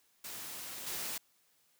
white noise with level steps, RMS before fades -44 / -39 dBFS, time 0.24-1.18 s, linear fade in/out 5 ms, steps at 0.86 s, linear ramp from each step 10 ms, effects white hiss -71 dBFS RMS until 1.79 s + high-pass 100 Hz 12 dB/octave

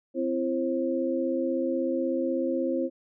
sine tone cluster, 259.9 / 336.2 / 533 Hz, C4 / E4 / C5, -11 / +34 / +32 cents, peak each -29 dBFS, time 0.14-2.9 s, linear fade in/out 50 ms, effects none

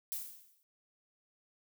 violet noise with exponential decay, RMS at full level -36 dBFS, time 0.12-0.63 s, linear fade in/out 0 ms, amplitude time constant 110 ms, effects none

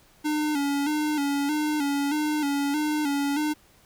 square tone with vibrato, 292.5 Hz, D4, 7 cents flat, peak -24 dBFS, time 0.24-3.54 s, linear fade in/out 20 ms, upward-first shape square, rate 1.6 Hz, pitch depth 59 cents each way, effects pink hiss -58 dBFS RMS until 3.85 s

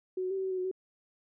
sine tone with pitch steps, 371.4 / 369.3 / 386.7 / 381.2 / 379.1 / 372.7 / 366.6 / 375.8 Hz, F#4 / F#4 / G4 / G4 / F#4 / F#4 / F#4 / F#4, +7 / -3 / -24 / -48 / +42 / +13 / -16 / +27 cents, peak -30 dBFS, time 0.17-0.714 s, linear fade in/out 5 ms, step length 68 ms, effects none

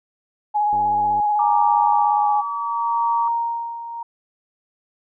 sine tone with vibrato, 835 Hz, G#5, 9 cents sharp, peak -16 dBFS, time 0.54-2.42 s, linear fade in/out 20 ms, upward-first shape square, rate 16 Hz, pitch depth 17 cents each way
click train, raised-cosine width 2 ms, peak -25 dBFS, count 48, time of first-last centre 0.73-1.2 s, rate 100 Hz
sine tone with pitch glide, 1174.7 to 1144.6 Hz, D6 to D6, 0 to -45 cents, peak -24 dBFS, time 1.39-3.28 s, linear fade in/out 2 ms, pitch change -45 cents, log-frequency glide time 1.61-2.49 s
sine tone with tremolo, 932.3 Hz, A#5, in tune, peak -17 dBFS, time 1.39-4.03 s, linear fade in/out 5 ms, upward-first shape sine, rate 0.71 Hz, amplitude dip 75%
effects none

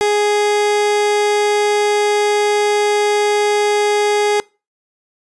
30% pulse tone, 415.3 Hz, G#4, in tune, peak -10 dBFS, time 0.01-4.4 s, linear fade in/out 0 ms, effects noise-tail reverb RT60 0.3 s tail -24 dB re dry + resampled to 22050 Hz

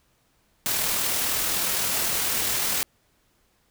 white noise with amplitude modulation, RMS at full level -24 dBFS, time 0.66-2.83 s, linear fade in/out 0 ms, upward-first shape sine, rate 39.8 Hz, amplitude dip 25%, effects pink hiss -66 dBFS RMS until 3.7 s

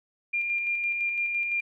sine tone with tremolo, 2398 Hz, D7, 36 cents sharp, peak -24 dBFS, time 0.33-1.61 s, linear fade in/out 10 ms, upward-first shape square, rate 5.9 Hz, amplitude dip 30%, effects none

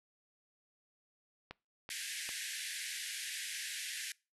clicks, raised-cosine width 0.3 ms, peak -28 dBFS, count 3, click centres 1.51 / 1.891 / 2.291 s
pink band-pass noise, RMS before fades -42 dBFS, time 1.9-4.12 s, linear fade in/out 2 ms, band 1600 to 12000 Hz, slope 96 dB/octave
effects noise-tail reverb RT60 0.3 s tail -24 dB re dry

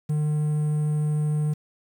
triangle tone with quantisation, 151.1 Hz, D3, 50 cents sharp, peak -19 dBFS, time 0.09-1.54 s, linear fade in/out 10 ms, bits 8, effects none

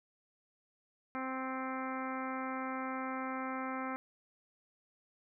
harmonic tone with a mistuned harmonic, 261.6 Hz, C4, in tune, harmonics 1 / 2 / 3 / 4 / 5 / 6 / 7 / 8 / 9, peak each -40 / -45 / -44 / -44 / -43 / -49 / -53 / -48 / -54 dBFS, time 1.15-3.96 s, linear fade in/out 0 ms, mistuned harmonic 7, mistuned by -17 cents, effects none

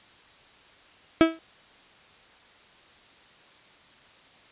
35% pulse tone with exponential decay, 325.6 Hz, E4, 21 cents flat, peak -9 dBFS, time 1.21-1.39 s, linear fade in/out 0 ms, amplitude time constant 39 ms, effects white hiss -54 dBFS RMS until 4.51 s + resampled to 8000 Hz

